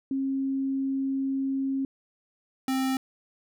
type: tone pair in turn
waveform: sine / square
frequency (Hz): 270 / 263.5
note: C#4 / C4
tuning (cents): -45 / +12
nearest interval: unison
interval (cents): 43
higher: first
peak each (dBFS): -25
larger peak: neither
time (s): 0.11-1.85 / 2.68-2.97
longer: first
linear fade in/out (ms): 2
effects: none